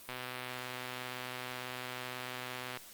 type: click train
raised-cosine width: 0.3 ms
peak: -24 dBFS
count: 339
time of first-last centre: 0.09-2.773 s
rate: 126 Hz
effects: white hiss -53 dBFS RMS until 2.93 s + Opus 32 kbps